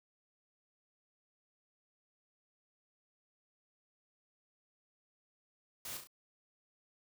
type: noise with echo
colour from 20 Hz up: white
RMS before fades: -44 dBFS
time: 5.85-5.97 s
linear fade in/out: 2 ms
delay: 34 ms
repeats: 3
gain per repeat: -5 dB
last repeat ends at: 6.072 s
effects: none